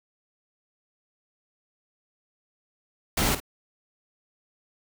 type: noise with echo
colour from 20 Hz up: pink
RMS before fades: -24 dBFS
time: 3.17-3.35 s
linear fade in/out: 5 ms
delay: 52 ms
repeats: 1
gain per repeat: -12 dB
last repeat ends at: 3.402 s
effects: none